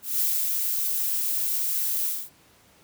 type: noise with ADSR envelope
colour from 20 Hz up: violet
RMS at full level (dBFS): -23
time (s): 0.02-2.3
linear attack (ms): 180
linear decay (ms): 260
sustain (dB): -3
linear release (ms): 240
effects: pink hiss -57 dBFS RMS until 2.83 s + high-pass 80 Hz 12 dB/octave